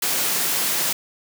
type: high-pass noise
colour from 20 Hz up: white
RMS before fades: -22 dBFS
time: 0.02-0.93 s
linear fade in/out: 5 ms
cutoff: 130 Hz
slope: 48 dB/octave
effects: none